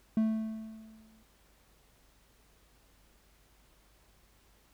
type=tone with exponential decay; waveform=triangle; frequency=220 Hz; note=A3; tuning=in tune; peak=-21 dBFS; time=0.17-1.23 s; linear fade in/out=2 ms; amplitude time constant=230 ms; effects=added 50 Hz sine -66 dBFS peak until 4.73 s + pink hiss -66 dBFS RMS until 4.73 s